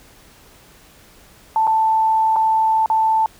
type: tone with dropouts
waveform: sine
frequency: 883 Hz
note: A5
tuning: 6 cents sharp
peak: -13 dBFS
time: 1.56-3.26 s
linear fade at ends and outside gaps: 1 ms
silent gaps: 1.67-1.675 / 2.36-2.364 / 2.86-2.9 s
effects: pink hiss -48 dBFS RMS until 3.39 s